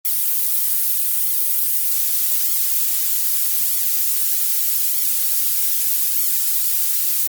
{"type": "noise with flanger", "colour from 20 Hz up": "violet", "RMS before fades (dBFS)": -18, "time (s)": [0.05, 7.27], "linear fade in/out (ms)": 0, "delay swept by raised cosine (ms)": [0.89, 6.89], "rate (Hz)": 0.81, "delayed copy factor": 0.85, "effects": ["Opus 32 kbps"]}